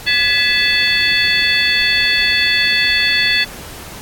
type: tone cluster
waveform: sine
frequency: 1692 / 1986 / 2622 / 3455 / 4427 Hz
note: G#6 / B6 / E7 / A7 / C#8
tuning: +32 / +9 / -10 / -32 / -3 cents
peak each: -18 dBFS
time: 0.06-3.45 s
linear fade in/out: 20 ms
effects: pink hiss -33 dBFS RMS until 4.01 s + AAC 64 kbps